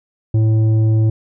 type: tone with tanh clipping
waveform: sine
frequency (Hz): 110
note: A2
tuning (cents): 0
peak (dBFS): -12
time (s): 0.34-1.1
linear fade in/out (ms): 5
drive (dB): 8
effects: none